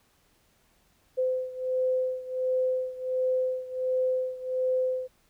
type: beating tone pair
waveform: sine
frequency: 512 / 513.4 Hz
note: C5 / C5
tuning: -38 / -33 cents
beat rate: 1.4 Hz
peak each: -27 / -30 dBFS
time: 1.17-5.08 s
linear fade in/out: 20 ms
effects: pink hiss -66 dBFS RMS until 5.29 s